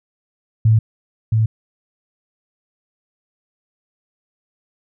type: tone with echo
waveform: sine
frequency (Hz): 110.6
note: A2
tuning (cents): +9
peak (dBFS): -9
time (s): 0.65-0.79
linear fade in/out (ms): 5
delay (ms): 670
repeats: 1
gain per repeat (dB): -3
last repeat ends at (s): 1.46
effects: none